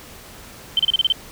sine tone bursts, 3094 Hz, G7, 23 cents flat, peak -13 dBFS, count 7, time 0.77-1.124 s, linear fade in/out 2 ms, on 24 ms, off 31 ms, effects pink hiss -41 dBFS RMS until 1.31 s

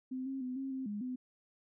sine tone with pitch steps, 258.3 / 268.2 / 253 / 268.7 / 263.3 / 206.8 / 253.3 Hz, C4 / C4 / B3 / C4 / C4 / G#3 / B3, -22 / +43 / +42 / +46 / +11 / -7 / +44 cents, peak -36 dBFS, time 0.11-1.16 s, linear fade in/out 10 ms, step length 150 ms, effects none

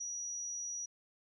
sine tone, 5810 Hz, F#8, 32 cents flat, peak -38 dBFS, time 0-0.86 s, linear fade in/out 10 ms, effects none

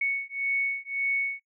sine beating tone pair, 2217 / 2218.8 Hz, C#7 / C#7, 0 / +1 cents, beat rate 1.8 Hz, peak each -29 dBFS, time 0.01-1.4 s, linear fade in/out 5 ms, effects noise-tail reverb RT60 0.1 s tail -24 dB re dry

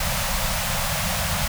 pink band-stop noise, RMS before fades -24 dBFS, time 0-1.48 s, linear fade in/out 5 ms, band 210 to 520 Hz, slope 96 dB/octave, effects none

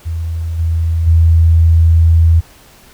sine tone with level steps, 82.3 Hz, E2, 2 cents flat, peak -16 / -11 / -5 dBFS, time 0.05-2.41 s, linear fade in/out 20 ms, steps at 0.58 / 1.06 s, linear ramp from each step 20 ms, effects pink hiss -43 dBFS RMS until 2.93 s

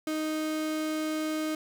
35% pulse tone, 311.1 Hz, D#4, in tune, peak -27 dBFS, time 0.07-1.55 s, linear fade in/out 2 ms, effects none

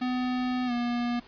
square tone with pitch glide, 251.4 to 240.3 Hz, B3 to B3, +31 to -47 cents, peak -27 dBFS, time 0.01-1.2 s, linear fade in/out 10 ms, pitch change -78 cents, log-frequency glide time 0.66-0.72 s, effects pink hiss -53 dBFS RMS until 1.27 s + resampled to 11025 Hz

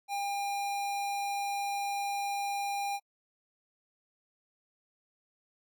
square tone, 803 Hz, G5, 41 cents sharp, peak -32 dBFS, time 0.08-3 s, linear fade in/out 50 ms, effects AAC 64 kbps

